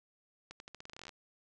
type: accelerating click train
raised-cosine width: 0.2 ms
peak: -30 dBFS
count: 16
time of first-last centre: 0.51-1.092 s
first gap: 91 ms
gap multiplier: 0.86
effects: resampled to 22050 Hz